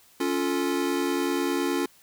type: chord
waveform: square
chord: Db augmented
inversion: none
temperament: equal with one note detuned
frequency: 279.3 / 349.2 / 440 Hz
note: Db4 / F4 / A4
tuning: +13 / 0 / 0 cents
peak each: -28 / -28 / -33 dBFS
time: 0.2-1.86 s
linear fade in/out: 5 ms
effects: white hiss -57 dBFS RMS until 2.02 s